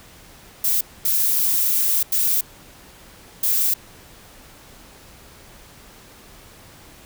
violet noise bursts at uneven times, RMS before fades -19 dBFS, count 4, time 0.64-0.81 / 1.05-2.03 / 2.12-2.41 / 3.43-3.74 s, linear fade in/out 5 ms, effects pink hiss -46 dBFS RMS until 7.05 s

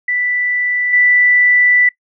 sine tone with level steps, 1976 Hz, B6, in tune, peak -14 / -8 dBFS, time 0.08-1.89 s, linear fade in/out 5 ms, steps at 0.93 s, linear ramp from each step 5 ms, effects noise-tail reverb RT60 0.1 s tail -21 dB re dry

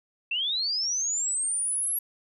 sine linear sweep, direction up, 2637 to 11430 Hz, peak -25 dBFS, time 0.31-1.99 s, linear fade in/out 5 ms, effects none

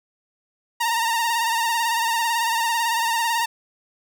sawtooth tone with vibrato, 923 Hz, A#5, 17 cents flat, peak -16 dBFS, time 0.8-3.46 s, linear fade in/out 10 ms, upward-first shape sine, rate 18 Hz, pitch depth 52 cents each way, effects none

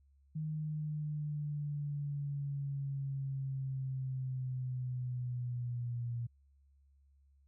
sine exponential sweep, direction down, 155.56 to 118.4 Hz, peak -35 dBFS, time 0.35-6.27 s, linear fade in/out 10 ms, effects added 69 Hz sine -64 dBFS peak until 7.47 s

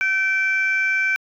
sine tone pair together, 1536.7 / 2335 Hz, G6 / D7, -35 / -11 cents, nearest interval perfect fifth, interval 724 cents, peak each -19 dBFS, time 0.01-1.16 s, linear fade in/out 0 ms, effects tanh soft clip ceiling -12 dBFS

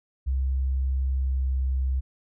sine tone with pitch glide, 66 to 65.51 Hz, C2 to C2, +16 to +3 cents, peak -22 dBFS, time 0.26-2.01 s, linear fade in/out 20 ms, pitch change -13 cents, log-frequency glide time 1.18-1.47 s, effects none

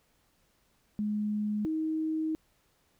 sine tone pair in turn, 210 / 315.6 Hz, G#3 / D#4, +19 / +25 cents, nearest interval perfect fifth, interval 706 cents, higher second, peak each -28 dBFS, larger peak neither, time 0.99-1.65 / 1.65-2.35 s, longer second, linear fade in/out 0 ms, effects pink hiss -70 dBFS RMS until 2.99 s

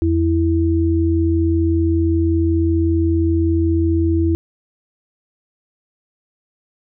sine tone pair together, 84.37 / 329.6 Hz, E2 / E4, +41 / 0 cents, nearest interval 2 octaves, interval 2359 cents, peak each -16 dBFS, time 0.02-4.35 s, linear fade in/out 0 ms, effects none

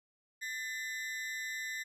40% pulse ring-modulated tone, 1900 Hz, A#6, 33 cents sharp, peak -33 dBFS, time 0.41-1.84 s, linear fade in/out 20 ms, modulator 124 Hz, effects low-pass 12000 Hz 12 dB/octave

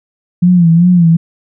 sine tone with vibrato, 172.4 Hz, F3, 22 cents flat, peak -4 dBFS, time 0.42-1.17 s, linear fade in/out 10 ms, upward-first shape sine, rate 2.6 Hz, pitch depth 84 cents each way, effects none

